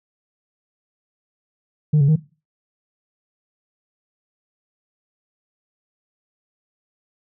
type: tone with pitch steps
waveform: sine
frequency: 150.8 / 140.3 / 156.2 Hz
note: D3 / C#3 / D#3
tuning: +46 / +21 / +7 cents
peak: -9 dBFS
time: 1.93-2.161 s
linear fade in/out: 10 ms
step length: 77 ms
effects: noise-tail reverb RT60 0.3 s tail -17 dB re dry + tanh soft clip ceiling -10 dBFS